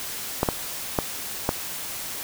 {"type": "clicks", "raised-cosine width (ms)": 1, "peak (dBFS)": -6, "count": 4, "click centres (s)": [0.431, 0.488, 0.988, 1.491], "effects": ["white hiss -33 dBFS RMS until 2.23 s"]}